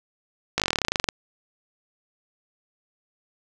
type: slowing click train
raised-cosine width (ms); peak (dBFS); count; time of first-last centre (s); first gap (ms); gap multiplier
0.2; -4; 18; 0.58-1.088; 18; 1.06
effects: none